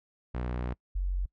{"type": "tone pair in turn", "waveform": ["sawtooth", "sine"], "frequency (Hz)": [61.3, 45.92], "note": ["B1", "F#1"], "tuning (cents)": [-12, -12], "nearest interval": "perfect fourth", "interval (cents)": 500, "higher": "first", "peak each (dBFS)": -27, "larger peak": "neither", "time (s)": [[0.34, 0.74], [0.95, 1.26]], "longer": "first", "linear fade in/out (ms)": 10, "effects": ["noise-tail reverb RT60 0.1 s tail -26 dB re dry", "low-pass 2000 Hz 12 dB/octave"]}